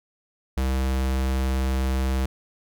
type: tone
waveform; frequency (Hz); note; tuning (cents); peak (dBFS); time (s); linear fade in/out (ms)
square; 65.6; C2; +5; -22; 0.57-2.26; 5
effects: none